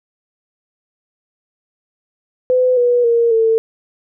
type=tone with pitch steps; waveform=sine; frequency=506 / 486.2 / 467.2 / 449 Hz; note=B4 / B4 / A#4 / A4; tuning=+42 / -27 / +4 / +35 cents; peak=-10 dBFS; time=2.5-3.58 s; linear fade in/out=0 ms; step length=270 ms; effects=none